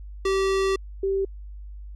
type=tone pair in turn; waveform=square / sine; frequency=386.7 / 389.4 Hz; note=G4 / G4; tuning=-24 / -12 cents; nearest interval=unison; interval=12 cents; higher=second; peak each=-21 dBFS; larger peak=neither; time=0.25-0.76 / 1.03-1.25 s; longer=first; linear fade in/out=5 ms; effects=added 50 Hz sine -36 dBFS peak until 1.95 s + low-pass 7000 Hz 12 dB/octave